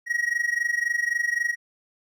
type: tone with amplitude modulation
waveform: triangle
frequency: 1900 Hz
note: A#6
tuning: 33 cents sharp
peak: -17 dBFS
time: 0.06-1.56 s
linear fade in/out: 50 ms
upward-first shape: sine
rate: 23.8 Hz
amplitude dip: 85%
effects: none